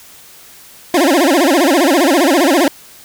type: tone with vibrato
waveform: 25% pulse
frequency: 311.1 Hz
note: D#4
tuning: in tune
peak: -5 dBFS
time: 0.94-2.68 s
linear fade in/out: 2 ms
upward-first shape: sine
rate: 15 Hz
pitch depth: 280 cents each way
effects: white hiss -40 dBFS RMS until 3.04 s